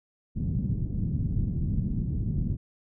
white low-pass noise, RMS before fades -28 dBFS, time 0.35-2.57 s, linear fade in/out 20 ms, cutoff 190 Hz, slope 24 dB/octave, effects none

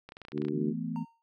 clicks, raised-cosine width 0.3 ms, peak -29 dBFS, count 11, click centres 0.09 / 0.121 / 0.169 / 0.217 / 0.251 / 0.284 / 0.32 / 0.378 / 0.419 / 0.45 / 0.484 s
harmonic tone, 74.2 Hz, D2, 18 cents sharp, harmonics 2 / 3 / 4 / 5 / 6, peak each -37 / -35 / -34 / -34 / -44 dBFS, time 0.32-0.74 s, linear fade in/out 50 ms
sine chord, E suspended fourth, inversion none, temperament equal with one note detuned, 164.81 / 220 / 250.2 Hz, E3 / A3 / B3, 0 / 0 / +23 cents, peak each -36 dBFS, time 0.52-1.05 s, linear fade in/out 20 ms
triangle tone with exponential decay, 920 Hz, A#5, 23 cents flat, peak -36 dBFS, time 0.96-1.22 s, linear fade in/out 0 ms, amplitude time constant 56 ms
effects none

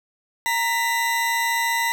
40% pulse tone pair together, 929 / 1991.9 Hz, A#5 / B6, -6 / +14 cents, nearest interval octave + minor second, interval 1320 cents, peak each -22 dBFS, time 0.46-1.92 s, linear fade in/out 0 ms, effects none

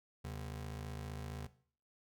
35% pulse ring-modulated tone, 103.83 Hz, G#2, in tune, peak -37 dBFS, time 0.24-1.47 s, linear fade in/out 10 ms, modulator 27.6 Hz, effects noise-tail reverb RT60 0.5 s tail -17 dB re dry

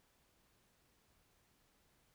silence, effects pink hiss -74 dBFS RMS until 2.14 s

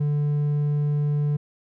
sine tone with hard clipping, 146.83 Hz, D3, in tune, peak -21 dBFS, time 0-1.37 s, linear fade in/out 10 ms, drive 3 dB, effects none

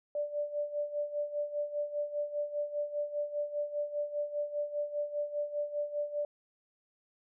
sine tone with tremolo, 587.3 Hz, D5, in tune, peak -29 dBFS, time 0.15-6.25 s, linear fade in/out 2 ms, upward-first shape sine, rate 5 Hz, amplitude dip 75%, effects none

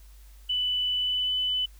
sine tone with pitch glide, 2985 to 3002 Hz, F#7 to F#7, +15 to +24 cents, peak -24 dBFS, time 0.49-1.66 s, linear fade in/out 10 ms, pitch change +9 cents, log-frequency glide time 0.97-1.39 s, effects added 50 Hz sine -47 dBFS peak until 1.79 s + white hiss -60 dBFS RMS until 1.79 s

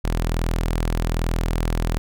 sawtooth tone, 41.2 Hz, E1, in tune, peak -16 dBFS, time 0.04-1.98 s, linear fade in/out 0 ms, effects none

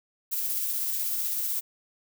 violet noise with tremolo, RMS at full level -28 dBFS, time 0.31-1.61 s, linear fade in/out 20 ms, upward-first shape sine, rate 16 Hz, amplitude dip 25%, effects none

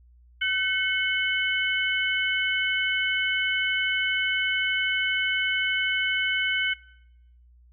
sine tone cluster, 1520 / 2189 / 3016 Hz, F#6 / C#7 / F#7, +46 / -22 / +32 cents, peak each -27 dBFS, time 0.41-6.74 s, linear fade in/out 10 ms, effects noise-tail reverb RT60 0.8 s tail -20 dB re dry + added 60 Hz sine -52 dBFS peak until 7.72 s

